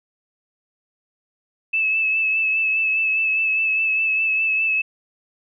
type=tone with vibrato; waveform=sine; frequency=2612 Hz; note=E7; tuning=17 cents flat; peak=-17 dBFS; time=1.73-4.82 s; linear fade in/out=10 ms; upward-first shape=sine; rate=4.9 Hz; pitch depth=25 cents each way; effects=none